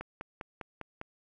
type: click train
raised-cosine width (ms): 0.5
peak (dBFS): -24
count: 6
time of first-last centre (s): 0.01-1.014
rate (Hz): 4.98
effects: none